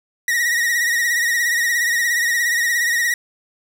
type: tone with vibrato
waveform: 45% pulse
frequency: 1896 Hz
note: A#6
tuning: 29 cents sharp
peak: -16 dBFS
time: 0.28-3.14 s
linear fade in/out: 2 ms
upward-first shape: triangle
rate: 17 Hz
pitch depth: 71 cents each way
effects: 8-bit